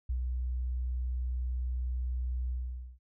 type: tone with ADSR envelope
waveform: sine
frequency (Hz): 62.2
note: B1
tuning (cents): +13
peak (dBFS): -28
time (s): 0.09-2.99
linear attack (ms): 8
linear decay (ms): 91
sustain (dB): -2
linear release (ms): 490
effects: none